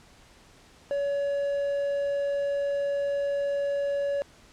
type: tone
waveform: triangle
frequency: 565 Hz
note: C#5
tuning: 33 cents sharp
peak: -23 dBFS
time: 0.91-4.22 s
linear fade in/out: 0 ms
effects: pink hiss -55 dBFS RMS until 4.52 s + low-pass 8000 Hz 12 dB/octave